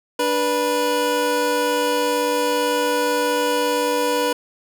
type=tone pair together; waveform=25% pulse; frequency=293.7 / 489.3 Hz; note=D4 / B4; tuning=0 / -16 cents; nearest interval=major sixth; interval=884 cents; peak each=-21 / -15 dBFS; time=0.19-4.33 s; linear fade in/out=5 ms; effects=none